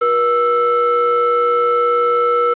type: ring-modulated tone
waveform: triangle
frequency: 420.7 Hz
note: G#4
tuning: 22 cents sharp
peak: -7 dBFS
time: 0.01-2.54 s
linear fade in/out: 10 ms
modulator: 901 Hz
effects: resampled to 8000 Hz + 7-bit